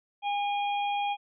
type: harmonic tone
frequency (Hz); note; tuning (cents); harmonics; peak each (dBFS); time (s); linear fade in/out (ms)
814; G#5; -35; 1 / 3 / 4; -27 / -37 / -39; 0.22-1.17; 50
effects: none

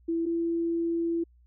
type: tone pair in turn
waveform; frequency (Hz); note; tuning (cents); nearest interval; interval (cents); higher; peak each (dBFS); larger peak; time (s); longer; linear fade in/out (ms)
sine; 332.3 / 335.6; E4 / E4; +14 / +31; unison; 17; second; -25; neither; 0.08-0.26 / 0.26-1.24; second; 10
effects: added 60 Hz sine -56 dBFS peak until 1.46 s

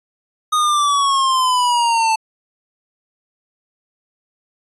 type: exponential sweep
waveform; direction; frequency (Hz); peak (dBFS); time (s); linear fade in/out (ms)
square; down; 1244.5 to 880; -14; 0.52-2.16; 10
effects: resampled to 24000 Hz

